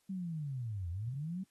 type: linear two-way sweep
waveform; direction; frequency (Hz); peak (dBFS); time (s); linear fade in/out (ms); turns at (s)
sine; down then up; 196 to 82 to 196; -36; 0.09-1.44; 10; 0.9
effects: white hiss -75 dBFS RMS until 1.5 s + AAC 32 kbps